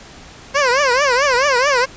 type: tone with vibrato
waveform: 15% pulse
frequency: 531 Hz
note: C5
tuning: 25 cents sharp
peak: -6 dBFS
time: 0.54-1.86 s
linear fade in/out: 20 ms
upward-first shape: triangle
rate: 4.6 Hz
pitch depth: 210 cents each way
effects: pink hiss -39 dBFS RMS until 1.96 s + resampled to 16000 Hz